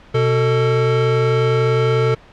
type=tone pair together; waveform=square; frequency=125 / 446.1 Hz; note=B2 / A4; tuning=+21 / +24 cents; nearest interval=octave + minor seventh; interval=2203 cents; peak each=-17 dBFS; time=0.14-2.15 s; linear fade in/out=10 ms; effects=pink hiss -45 dBFS RMS until 2.32 s + low-pass 3000 Hz 12 dB/octave